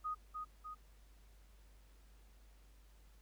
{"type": "tone with echo", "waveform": "sine", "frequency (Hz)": 1244.5, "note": "D#6", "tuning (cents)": 0, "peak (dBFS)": -37, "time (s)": [0.04, 0.15], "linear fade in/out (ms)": 20, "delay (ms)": 300, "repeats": 2, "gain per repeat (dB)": -4, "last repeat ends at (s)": 0.75, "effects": ["added 50 Hz sine -60 dBFS peak until 3.21 s", "pink hiss -71 dBFS RMS until 3.21 s"]}